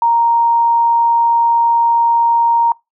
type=tone; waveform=sine; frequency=932.3 Hz; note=A#5; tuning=in tune; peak=-9 dBFS; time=0.02-2.72 s; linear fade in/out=2 ms; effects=noise-tail reverb RT60 0.2 s tail -24 dB re dry